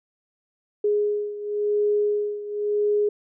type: beating tone pair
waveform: sine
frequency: 415.3 / 416.24 Hz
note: G#4 / G#4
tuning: 0 / +4 cents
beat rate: 0.94 Hz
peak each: -22 / -26 dBFS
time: 0.84-3.09 s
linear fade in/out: 5 ms
effects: none